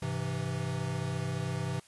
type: chord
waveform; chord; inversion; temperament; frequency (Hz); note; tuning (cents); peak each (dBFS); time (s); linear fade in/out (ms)
square; Ab augmented; none; equal with one note detuned; 101.87 / 130.81 / 164.81; Ab2 / C3 / E3; -33 / 0 / 0; -39 / -35 / -37; 0.02-1.8; 5
effects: white hiss -59 dBFS RMS until 1.87 s + resampled to 24000 Hz